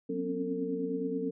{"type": "tone cluster", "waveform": "sine", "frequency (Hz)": [183.6, 245.2, 263.7, 273.1, 449.9], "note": ["F#3", "B3", "C4", "C#4", "A4"], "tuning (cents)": [-13, -12, 14, -26, 39], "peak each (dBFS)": [-39, -40, -38, -36, -34], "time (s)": [0.09, 1.31], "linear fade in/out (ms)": 10, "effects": []}